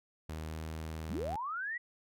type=tone with pitch glide; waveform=sawtooth; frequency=78.6 to 79.47 Hz; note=D#2 to D#2; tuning=+18 to +37 cents; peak=-35 dBFS; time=0.29-1.36 s; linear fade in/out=5 ms; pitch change=+19 cents; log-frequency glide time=0.47-0.54 s
type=linear sweep; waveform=sine; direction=up; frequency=124.3 to 1975.5 Hz; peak=-35 dBFS; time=1.09-1.78 s; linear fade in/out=10 ms
effects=none